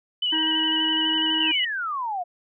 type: tone with vibrato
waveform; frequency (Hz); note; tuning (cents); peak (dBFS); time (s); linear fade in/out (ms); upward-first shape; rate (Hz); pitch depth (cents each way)
sine; 2960; F#7; 0; -21; 0.22-1.65; 5; square; 12; 24
type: harmonic tone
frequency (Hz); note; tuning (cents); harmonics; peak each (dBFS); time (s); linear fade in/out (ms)
316.7; D#4; +31; 1 / 3 / 5 / 6; -27 / -32 / -34 / -35; 0.32-1.52; 10
type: exponential sweep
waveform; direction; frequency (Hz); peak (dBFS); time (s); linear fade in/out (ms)
sine; down; 3062 to 684; -25; 1.38-2.24; 20
effects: none